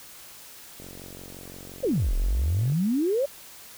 click train, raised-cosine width 2 ms, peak -30 dBFS, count 89, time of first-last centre 0.8-2.721 s, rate 45.8 Hz
sine exponential two-way sweep, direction down then up, 586 to 32.7 to 586 Hz, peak -21 dBFS, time 1.83-3.26 s, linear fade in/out 10 ms, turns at 2.14 s
effects white hiss -46 dBFS RMS until 3.77 s

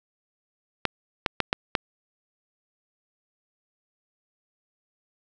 clicks, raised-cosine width 0.3 ms, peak -5 dBFS, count 5, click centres 0.853 / 1.262 / 1.403 / 1.529 / 1.752 s, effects none

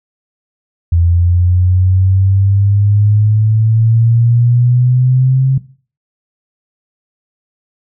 sine exponential sweep, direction up, 84.4 to 134 Hz, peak -7 dBFS, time 0.92-5.58 s, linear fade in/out 5 ms, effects noise-tail reverb RT60 0.4 s tail -17 dB re dry

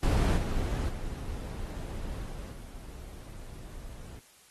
brown noise with level steps, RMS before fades -24 / -30 / -37 / -39 / -44 dBFS, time 0.03-4.19 s, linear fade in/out 0 ms, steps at 0.36 / 0.88 / 2.25 / 2.51 s, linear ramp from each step 20 ms, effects white hiss -59 dBFS RMS until 4.5 s + AAC 32 kbps

